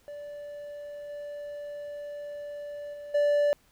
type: tone with level steps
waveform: triangle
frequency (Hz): 583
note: D5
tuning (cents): -13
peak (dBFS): -36 / -34 / -37 / -19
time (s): 0.08-3.53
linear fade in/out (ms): 0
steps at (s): 1.09 / 2.93 / 3.14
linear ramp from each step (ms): 10
effects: pink hiss -64 dBFS RMS until 3.71 s